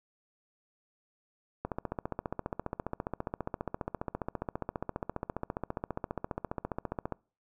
click train, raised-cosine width 1 ms, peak -19 dBFS, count 82, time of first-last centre 1.65-7.123 s, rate 14.8 Hz, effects noise-tail reverb RT60 0.4 s tail -26 dB re dry

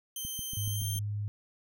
5% pulse tone with pitch glide, 3116 to 3163 Hz, G7 to G7, -11 to +15 cents, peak -28 dBFS, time 0.16-0.99 s, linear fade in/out 2 ms, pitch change +26 cents, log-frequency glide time 0.6-0.85 s
click train, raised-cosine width 5 ms, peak -30 dBFS, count 6, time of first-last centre 0.25-0.961 s, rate 7.03 Hz
sine tone, 103.6 Hz, G#2, 4 cents flat, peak -31 dBFS, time 0.57-1.28 s, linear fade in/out 0 ms
effects none

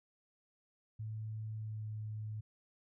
sine tone with pitch glide, 109.1 to 107.66 Hz, A2 to A2, -14 to -37 cents, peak -39 dBFS, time 0.99-2.41 s, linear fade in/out 10 ms, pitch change -23 cents, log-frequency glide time 1.55-1.86 s, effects none

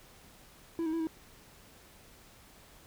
triangle tone with pitch steps, 332.2 / 316.8 / 330 / 320.4 Hz, E4 / D#4 / E4 / E4, +13 / +31 / +2 / -49 cents, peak -28 dBFS, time 0.79-1.07 s, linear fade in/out 0 ms, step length 70 ms, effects pink hiss -57 dBFS RMS until 2.86 s

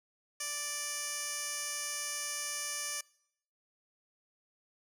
15% pulse tone with band-pass filter, 587.3 Hz, D5, in tune, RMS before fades -38 dBFS, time 0.4-3.01 s, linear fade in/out 5 ms, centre 7800 Hz, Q 1.3, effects noise-tail reverb RT60 0.7 s tail -23 dB re dry

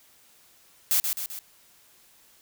blue noise with echo, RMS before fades -22 dBFS, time 0.91-1 s, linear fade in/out 0 ms, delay 130 ms, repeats 3, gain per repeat -5 dB, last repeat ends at 1.39 s, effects white hiss -58 dBFS RMS until 2.41 s

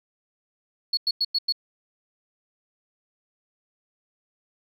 sine tone bursts, 4364 Hz, C#8, 28 cents flat, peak -19 dBFS, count 5, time 0.93-1.524 s, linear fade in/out 5 ms, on 42 ms, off 96 ms, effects tanh soft clip ceiling -15 dBFS

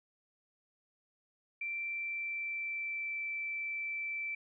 sine tone with pitch glide, 2349 to 2329 Hz, D7 to D7, 0 to -15 cents, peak -35 dBFS, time 1.61-4.35 s, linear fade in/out 5 ms, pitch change -15 cents, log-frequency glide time 1.74-3.21 s, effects none

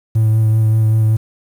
triangle tone with vibrato, 110 Hz, A2, in tune, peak -7 dBFS, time 0.15-1.17 s, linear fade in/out 10 ms, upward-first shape sine, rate 5.2 Hz, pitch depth 16 cents each way, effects tanh soft clip ceiling -4 dBFS + 7-bit

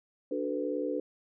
sine chord, B minor seventh, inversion first, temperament equal with one note detuned, 293.7 / 370 / 440 / 501.1 Hz, D4 / F#4 / A4 / B4, 0 / 0 / 0 / +25 cents, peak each -34 / -38 / -36 / -34 dBFS, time 0.31-1 s, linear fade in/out 5 ms, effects none

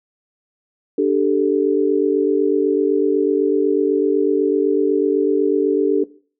sine chord, D suspended fourth, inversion none, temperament equal, 293.7 / 392 / 440 Hz, D4 / G4 / A4, 0 / 0 / 0 cents, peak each -18 dBFS, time 0.98-6.04 s, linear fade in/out 5 ms, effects noise-tail reverb RT60 0.4 s tail -17 dB re dry

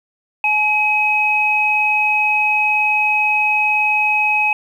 sine tone pair together, 848 / 2541 Hz, G#5 / D#7, +36 / +36 cents, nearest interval octave + perfect fifth, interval 1900 cents, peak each -19 / -14 dBFS, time 0.44-4.53 s, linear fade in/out 2 ms, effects 8-bit

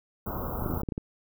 pink band-stop noise, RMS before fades -33 dBFS, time 0.26-0.82 s, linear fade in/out 5 ms, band 1400 to 13000 Hz, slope 96 dB/octave
clicks, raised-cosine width 3 ms, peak -18 dBFS, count 9, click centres 0.623 / 0.661 / 0.702 / 0.738 / 0.774 / 0.834 / 0.888 / 0.922 / 0.979 s
effects none

